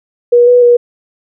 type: tone with pitch steps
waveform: sine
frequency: 481.4 / 490.6 / 481.6 Hz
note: B4 / B4 / B4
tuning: -44 / -12 / -44 cents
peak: -3 dBFS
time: 0.32-0.77 s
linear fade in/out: 10 ms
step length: 150 ms
effects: none